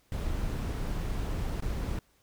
brown noise with dropouts, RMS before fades -32 dBFS, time 0.12-1.99 s, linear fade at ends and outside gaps 1 ms, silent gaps 1.604-1.623 s, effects pink hiss -67 dBFS RMS until 2.22 s

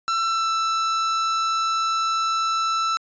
45% pulse tone with pitch glide, 1340 to 1326.1 Hz, E6 to E6, +28 to +10 cents, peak -20 dBFS, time 0.08-2.97 s, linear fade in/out 0 ms, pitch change -18 cents, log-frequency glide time 0.25-0.51 s, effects resampled to 16000 Hz

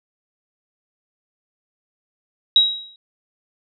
sine tone with exponential decay, 3835 Hz, A#7, 48 cents sharp, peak -7 dBFS, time 2.56-2.96 s, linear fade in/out 2 ms, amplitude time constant 85 ms, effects none

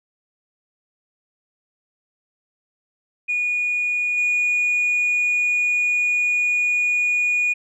sine tone with level steps, 2452 Hz, D#7, 26 cents flat, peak -18 / -15 dBFS, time 3.28-7.54 s, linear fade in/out 20 ms, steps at 4.17 s, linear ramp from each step 10 ms, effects tanh soft clip ceiling -15 dBFS

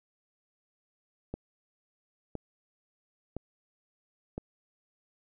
click train, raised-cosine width 2 ms, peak -22 dBFS, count 4, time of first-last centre 1.34-4.38 s, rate 0.987 Hz, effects none

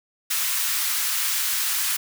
white high-pass noise, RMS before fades -24 dBFS, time 0.3-1.97 s, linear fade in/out 10 ms, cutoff 1100 Hz, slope 24 dB/octave, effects none

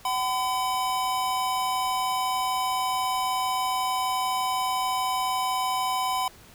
square tone pair together, 757.4 / 1011 Hz, F#5 / B5, +40 / +40 cents, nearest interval perfect fourth, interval 500 cents, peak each -29 / -27 dBFS, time 0.05-6.28 s, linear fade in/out 2 ms, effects pink hiss -51 dBFS RMS until 6.54 s

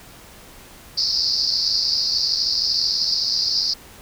white band-pass noise, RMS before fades -21 dBFS, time 0.97-3.74 s, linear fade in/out 10 ms, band 4400 to 5200 Hz, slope 96 dB/octave, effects pink hiss -44 dBFS RMS until 4.01 s

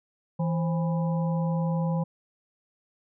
harmonic tone with a mistuned harmonic, 164.81 Hz, E3, in tune, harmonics 1 / 3 / 5 / 6, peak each -24 / -34 / -38 / -40 dBFS, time 0.39-2.04 s, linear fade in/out 10 ms, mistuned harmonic 3, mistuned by +110 cents, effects none

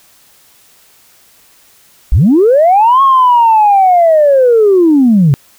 sine linear two-way sweep, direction up then down, 40.96 to 1100 to 129.1 Hz, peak -3 dBFS, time 2.12-5.34 s, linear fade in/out 0 ms, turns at 3.02 s, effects tanh soft clip ceiling 0 dBFS + white hiss -46 dBFS RMS until 5.58 s

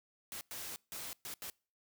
white noise bursts at uneven times, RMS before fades -44 dBFS, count 5, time 0.32-0.41 / 0.51-0.76 / 0.92-1.13 / 1.25-1.34 / 1.42-1.5 s, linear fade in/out 0 ms, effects noise-tail reverb RT60 0.4 s tail -26 dB re dry

